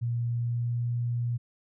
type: tone with pitch glide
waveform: sine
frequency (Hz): 118.6 to 119.77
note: A#2 to A#2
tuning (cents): +30 to +47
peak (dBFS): -26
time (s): 0.01-1.38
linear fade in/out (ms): 20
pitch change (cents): +17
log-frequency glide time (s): 0.28-0.89
effects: none